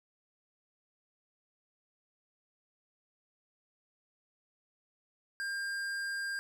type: tone with tanh clipping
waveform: sine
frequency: 1601 Hz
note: G6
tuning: 36 cents sharp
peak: -36 dBFS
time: 5.4-6.39 s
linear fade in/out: 0 ms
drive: 15 dB
effects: none